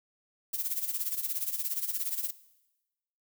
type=noise with tremolo; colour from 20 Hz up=violet; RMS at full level=-30 dBFS; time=0.53-2.31 s; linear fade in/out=10 ms; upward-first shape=sine; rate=17 Hz; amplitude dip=75%; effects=noise-tail reverb RT60 1.0 s tail -18 dB re dry